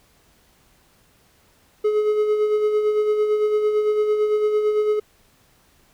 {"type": "tone with tremolo", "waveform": "triangle", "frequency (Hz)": 423.9, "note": "G#4", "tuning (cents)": 35, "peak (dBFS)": -13, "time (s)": [1.84, 5], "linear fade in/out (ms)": 10, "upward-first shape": "sine", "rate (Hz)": 8.9, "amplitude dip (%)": 45, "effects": ["pink hiss -58 dBFS RMS until 5.93 s"]}